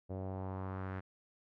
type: tone with low-pass filter sweep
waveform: sawtooth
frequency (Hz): 94.6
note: F#2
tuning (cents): +39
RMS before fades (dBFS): -41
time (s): 0.09-1.01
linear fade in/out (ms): 20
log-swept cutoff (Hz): 570 to 1700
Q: 2.1
effects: none